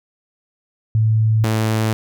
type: tone pair in turn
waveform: sine / sawtooth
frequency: 110 / 110 Hz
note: A2 / A2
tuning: 0 / 0 cents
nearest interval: unison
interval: 0 cents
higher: neither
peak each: -12 dBFS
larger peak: neither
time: 0.95-1.44 / 1.44-1.93 s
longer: neither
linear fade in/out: 0 ms
effects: none